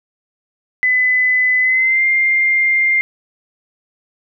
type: tone with pitch glide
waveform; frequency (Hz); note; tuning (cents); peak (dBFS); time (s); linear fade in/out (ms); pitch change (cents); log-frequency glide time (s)
sine; 2009 to 2106; B6 to C7; +29 to +11; -11; 0.83-3.01; 0; +82; 1.6-2.05
effects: none